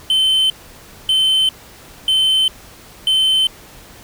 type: tone bursts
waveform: triangle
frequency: 3075 Hz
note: G7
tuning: 34 cents flat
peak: -10 dBFS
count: 4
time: 0.1-3.47 s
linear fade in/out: 2 ms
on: 400 ms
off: 590 ms
effects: pink hiss -41 dBFS RMS until 4.03 s